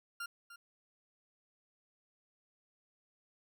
40% pulse tone with echo, 1396.9 Hz, F6, in tune, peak -38 dBFS, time 0.2-0.26 s, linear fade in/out 5 ms, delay 300 ms, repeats 1, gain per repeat -12 dB, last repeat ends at 0.56 s, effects none

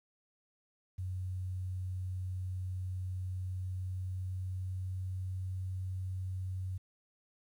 sine tone with pitch glide, 92.5 to 93.41 Hz, F#2 to F#2, 0 to +17 cents, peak -35 dBFS, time 0.98-6.78 s, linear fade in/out 10 ms, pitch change +17 cents, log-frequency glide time 3.33-5.44 s, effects 11-bit

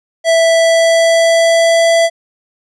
square tone with pitch glide, 659.3 to 666.2 Hz, E5 to E5, 0 to +18 cents, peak -8 dBFS, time 0.24-2.1 s, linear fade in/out 50 ms, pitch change +18 cents, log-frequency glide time 0.54-1.92 s, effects resampled to 22050 Hz

